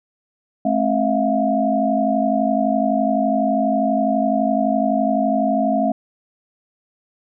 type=tone cluster; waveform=sine; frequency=215.5 / 267 / 653 / 705 Hz; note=A3 / C4 / E5 / F5; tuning=-36 / +35 / -17 / +16 cents; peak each=-21 dBFS; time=0.65-5.92 s; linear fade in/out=5 ms; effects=none